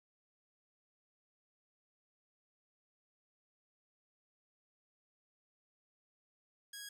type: tone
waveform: 10% pulse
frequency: 1651 Hz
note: G#6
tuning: 11 cents flat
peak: -37 dBFS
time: 6.73-6.89 s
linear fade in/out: 5 ms
effects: none